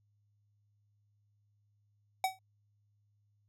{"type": "tone with exponential decay", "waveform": "square", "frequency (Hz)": 757, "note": "F#5", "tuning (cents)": 39, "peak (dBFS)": -26, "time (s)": [2.24, 2.39], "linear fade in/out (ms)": 2, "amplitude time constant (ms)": 31, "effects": ["added 103 Hz sine -70 dBFS peak until 3.48 s"]}